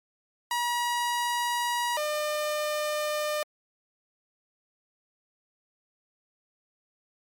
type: tone pair in turn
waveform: sawtooth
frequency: 960 / 602.3 Hz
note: B5 / D5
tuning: -49 / +44 cents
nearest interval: minor sixth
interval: 807 cents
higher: first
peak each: -22 / -23 dBFS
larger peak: first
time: 0.51-1.97 / 1.97-3.43 s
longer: neither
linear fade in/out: 2 ms
effects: MP3 64 kbps